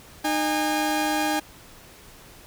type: tone pair together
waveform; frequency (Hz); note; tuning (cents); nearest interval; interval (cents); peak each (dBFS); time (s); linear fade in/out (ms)
sawtooth; 306.2 / 815; D#4 / G#5; -28 / -33; octave + perfect fourth; 1695; -21; 0.24-1.4; 10
effects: pink hiss -48 dBFS RMS until 2.46 s